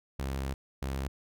sawtooth tone pair in turn, 67.3 / 67.3 Hz, C2 / C2, +49 / +49 cents, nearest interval unison, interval 0 cents, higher neither, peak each -28 dBFS, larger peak neither, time 0.19-0.54 / 0.82-1.08 s, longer first, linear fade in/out 5 ms, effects none

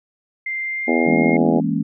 sine tone with pitch glide, 2093 to 2135 Hz, C7 to C7, 0 to +34 cents, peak -22 dBFS, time 0.46-1.37 s, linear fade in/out 5 ms, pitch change +34 cents, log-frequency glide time 0.63-1.24 s
harmonic tone, 82.41 Hz, E2, in tune, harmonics 3 / 4 / 5 / 6 / 7 / 8 / 9 / 10, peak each -19 / -21 / -23 / -25 / -26 / -27 / -28 / -29 dBFS, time 0.87-1.61 s, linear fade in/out 20 ms
sine chord, A# half-diminished seventh, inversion second, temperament equal, 164.81 / 207.7 / 233.1 / 277.2 Hz, E3 / G#3 / A#3 / C#4, 0 / 0 / 0 / 0 cents, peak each -23 dBFS, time 1.06-1.83 s, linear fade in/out 10 ms
effects none

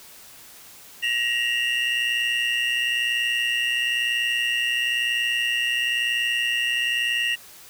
triangle tone cluster, 1893 / 2725 / 2846 Hz, A#6 / F7 / F7, +26 / -43 / +32 cents, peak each -24 dBFS, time 1.02-7.36 s, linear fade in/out 20 ms, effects white hiss -46 dBFS RMS until 7.69 s

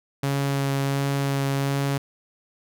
sawtooth tone with vibrato, 138.59 Hz, C#3, in tune, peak -18 dBFS, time 0.23-1.98 s, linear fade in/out 5 ms, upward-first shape sine, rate 1.4 Hz, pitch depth 11 cents each way, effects none

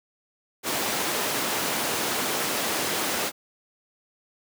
pink high-pass noise, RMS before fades -27 dBFS, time 0.63-3.32 s, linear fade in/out 50 ms, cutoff 280 Hz, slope 12 dB/octave, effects none

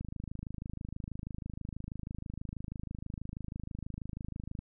click train, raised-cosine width 5 ms, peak -27 dBFS, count 121, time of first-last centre 0.01-4.59 s, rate 26.2 Hz, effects none

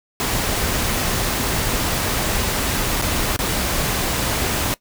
pink noise with dropouts, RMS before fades -21 dBFS, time 0.2-4.74 s, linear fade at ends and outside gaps 0 ms, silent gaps 3.016-3.022 / 3.363-3.39 s, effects noise-tail reverb RT60 0.1 s tail -19 dB re dry

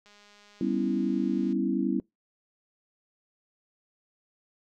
click train, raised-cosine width 0.2 ms, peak -39 dBFS, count 303, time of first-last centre 0.06-1.526 s, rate 206 Hz
sine chord, C# half-diminished seventh, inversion second, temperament equal, 196 / 246.9 / 277.2 / 329.6 Hz, G3 / B3 / C#4 / E4, 0 / 0 / 0 / 0 cents, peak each -30 dBFS, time 0.61-2 s, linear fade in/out 2 ms
effects noise-tail reverb RT60 0.2 s tail -26 dB re dry

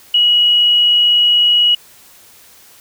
sine tone, 2911 Hz, F#7, 29 cents flat, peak -8 dBFS, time 0.14-1.75 s, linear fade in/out 5 ms, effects white hiss -44 dBFS RMS until 2.8 s

